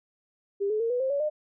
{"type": "tone with pitch steps", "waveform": "sine", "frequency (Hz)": [400, 428.7, 459.5, 492.5, 527.8, 565.7, 606.3], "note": ["G4", "A4", "A#4", "B4", "C5", "C#5", "D#5"], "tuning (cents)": [35, -45, -25, -5, 15, 35, -45], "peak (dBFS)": -24, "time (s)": [0.6, 1.3], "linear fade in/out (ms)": 20, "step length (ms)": 100, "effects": []}